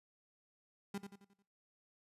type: tone with echo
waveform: 35% pulse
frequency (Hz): 199.7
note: G3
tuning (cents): +32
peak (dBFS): -37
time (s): 0.94-0.98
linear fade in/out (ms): 5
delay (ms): 89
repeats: 5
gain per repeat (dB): -7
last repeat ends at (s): 1.425
effects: noise-tail reverb RT60 0.4 s tail -18 dB re dry + resampled to 32000 Hz